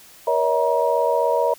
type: tone cluster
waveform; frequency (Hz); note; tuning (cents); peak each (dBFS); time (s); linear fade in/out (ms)
sine; 475.7 / 563 / 639 / 950; A#4 / C#5 / D#5 / A#5; +35 / +27 / +46 / +33; -22; 0.27-1.54; 5
effects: white hiss -47 dBFS RMS until 1.58 s